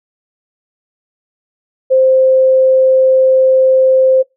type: tone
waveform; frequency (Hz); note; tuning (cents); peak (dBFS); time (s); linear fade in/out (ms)
sine; 523; C5; -1; -6; 1.9-4.23; 20
effects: noise-tail reverb RT60 0.2 s tail -24 dB re dry